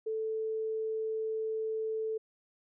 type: tone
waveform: sine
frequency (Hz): 440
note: A4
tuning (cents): 0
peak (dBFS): -31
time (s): 0.06-2.18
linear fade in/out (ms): 10
effects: none